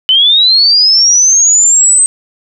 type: linear sweep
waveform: sine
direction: up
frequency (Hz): 2990 to 8300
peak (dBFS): -4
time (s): 0.09-2.06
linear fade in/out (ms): 0
effects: none